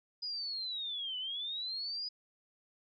sine linear two-way sweep, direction down then up, 4978 to 2960 to 4978 Hz, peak -36 dBFS, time 0.22-2.09 s, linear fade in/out 10 ms, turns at 1.18 s, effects none

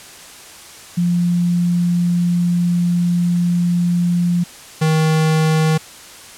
sine / square tone pair in turn, 174.61 / 157.69 Hz, F3 / D#3, 0 / +24 cents, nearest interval major second, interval 176 cents, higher first, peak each -13 dBFS, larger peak neither, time 0.97-4.44 / 4.81-5.78 s, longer first, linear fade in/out 10 ms, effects white hiss -38 dBFS RMS until 6.37 s + low-pass 10000 Hz 12 dB/octave

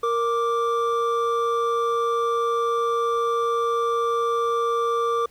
triangle tone pair together, 466.2 / 1174.8 Hz, A#4 / D6, 0 / 0 cents, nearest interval octave + major third, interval 1600 cents, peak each -21 dBFS, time 0.03-5.26 s, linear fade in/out 5 ms, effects pink hiss -56 dBFS RMS until 5.3 s

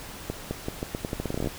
accelerating click train, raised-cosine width 2 ms, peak -15 dBFS, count 17, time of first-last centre 0.3-1.473 s, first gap 210 ms, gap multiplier 0.83, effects pink hiss -41 dBFS RMS until 1.58 s

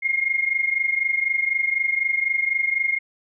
sine tone pair together, 2132 / 2156 Hz, C7 / C#7, +32 / -49 cents, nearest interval unison, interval 19 cents, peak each -21 / -24 dBFS, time 0.02-2.99 s, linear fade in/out 20 ms, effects none

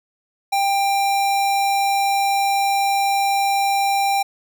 square tone, 792 Hz, G5, 18 cents sharp, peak -17 dBFS, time 0.52-4.23 s, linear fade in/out 10 ms, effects none

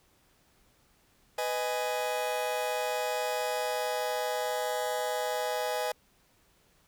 40% pulse chord, G# minor, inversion first, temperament just, 498.4 / 623 / 830.6 Hz, B4 / D#5 / G#5, +16 / +2 / 0 cents, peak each -33 dBFS, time 1.38-5.92 s, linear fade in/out 5 ms, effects pink hiss -66 dBFS RMS until 6.87 s

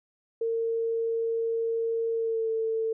sine tone with pitch glide, 456.5 to 447.1 Hz, A#4 to A4, -36 to +28 cents, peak -25 dBFS, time 0.41-2.93 s, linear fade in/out 5 ms, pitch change -36 cents, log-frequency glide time 2.13-2.5 s, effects none

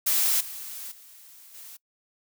blue noise with level steps, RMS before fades -23 / -38 / -50 / -44 dBFS, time 0.06-1.77 s, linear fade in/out 10 ms, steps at 0.4 / 0.91 / 1.54 s, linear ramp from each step 10 ms, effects noise-tail reverb RT60 0.1 s tail -23 dB re dry

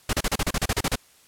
pink noise bursts, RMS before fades -23 dBFS, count 12, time 0.09-0.957 s, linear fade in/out 5 ms, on 42 ms, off 33 ms, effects white hiss -56 dBFS RMS until 1.27 s + low-pass 12000 Hz 12 dB/octave

